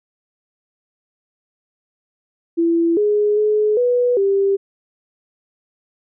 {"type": "tone with pitch steps", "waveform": "sine", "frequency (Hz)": [335.2, 417.1, 424.4, 490.3, 394.4], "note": ["E4", "G#4", "G#4", "B4", "G4"], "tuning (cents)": [29, 7, 38, -13, 11], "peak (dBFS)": -13, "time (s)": [2.57, 4.57], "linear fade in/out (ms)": 20, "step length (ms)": 400, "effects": []}